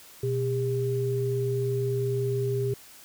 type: tone pair together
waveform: sine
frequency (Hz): 123.47 / 401.9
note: B2 / G4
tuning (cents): 0 / +43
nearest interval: octave + minor sixth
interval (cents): 2043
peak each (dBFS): -27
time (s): 0.23-2.74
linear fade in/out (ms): 5
effects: white hiss -50 dBFS RMS until 3.04 s